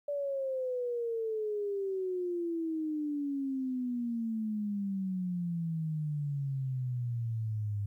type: exponential sweep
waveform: sine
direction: down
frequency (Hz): 581 to 100.8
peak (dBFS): -31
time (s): 0.08-7.86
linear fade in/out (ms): 5
effects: 12-bit